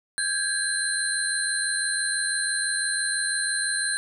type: tone cluster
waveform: sine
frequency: 1581 / 1667 / 4106 / 8740 / 9410 Hz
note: G6 / G#6 / C8 / C#9 / D9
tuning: +14 / +6 / -33 / -26 / +2 cents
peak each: -30 dBFS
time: 0.18-3.97 s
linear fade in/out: 0 ms
effects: none